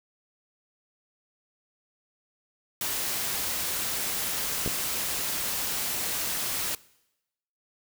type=noise; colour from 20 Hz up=white; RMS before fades=-30 dBFS; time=2.81-6.75 s; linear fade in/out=2 ms
type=clicks; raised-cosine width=2 ms; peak=-17 dBFS; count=2; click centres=4.662 / 4.677 s
effects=noise-tail reverb RT60 0.9 s tail -22 dB re dry